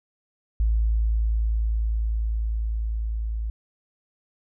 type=tone with level ramp; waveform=sine; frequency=55 Hz; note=A1; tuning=in tune; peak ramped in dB=-17 to -25 dBFS; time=0.6-3.5 s; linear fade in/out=0 ms; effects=tanh soft clip ceiling -13 dBFS